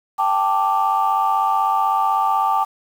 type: chord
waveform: sine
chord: G suspended second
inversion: none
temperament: equal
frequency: 784 / 880 / 1174.7 Hz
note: G5 / A5 / D6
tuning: 0 / 0 / 0 cents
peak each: -19 dBFS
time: 0.18-2.65 s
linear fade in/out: 20 ms
effects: tanh soft clip ceiling -8 dBFS + 7-bit